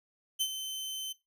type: tone with ADSR envelope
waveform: sawtooth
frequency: 3075 Hz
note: G7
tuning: 34 cents flat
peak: -23 dBFS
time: 0.39-1.13 s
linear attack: 22 ms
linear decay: 61 ms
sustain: -10 dB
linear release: 13 ms
effects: noise-tail reverb RT60 0.2 s tail -18 dB re dry